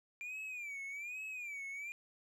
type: tone with vibrato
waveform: triangle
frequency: 2377 Hz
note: D7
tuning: 20 cents sharp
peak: -40 dBFS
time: 0.21-1.92 s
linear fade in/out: 0 ms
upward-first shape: sine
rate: 1.2 Hz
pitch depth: 140 cents each way
effects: none